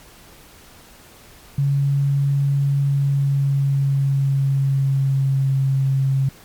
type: tone with pitch glide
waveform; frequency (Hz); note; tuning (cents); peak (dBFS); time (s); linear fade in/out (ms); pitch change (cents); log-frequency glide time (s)
sine; 139.9 to 135.06; C#3 to C#3; +16 to -45; -15; 1.58-6.29; 5; -61; 2.84-5.61
effects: pink hiss -46 dBFS RMS until 6.44 s + MP3 96 kbps